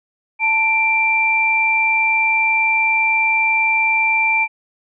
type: tone pair together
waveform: sine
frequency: 885 / 2357 Hz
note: A5 / D7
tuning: +10 / +6 cents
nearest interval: octave + perfect fourth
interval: 1696 cents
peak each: -20 / -14 dBFS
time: 0.39-4.48 s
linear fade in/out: 50 ms
effects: none